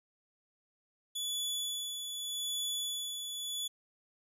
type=tone with tremolo; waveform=sawtooth; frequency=3433 Hz; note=A7; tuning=43 cents flat; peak=-30 dBFS; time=1.15-3.68 s; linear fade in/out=10 ms; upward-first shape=sine; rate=0.83 Hz; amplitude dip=45%; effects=resampled to 32000 Hz + 12-bit